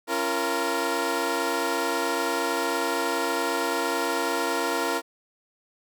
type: chord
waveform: 15% pulse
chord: Bb minor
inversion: first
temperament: equal with one note detuned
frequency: 277.2 / 342.4 / 466.2 Hz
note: Db4 / F4 / Bb4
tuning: 0 / -34 / 0 cents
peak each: -25 / -22 / -21 dBFS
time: 0.07-5.02 s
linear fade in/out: 50 ms
effects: none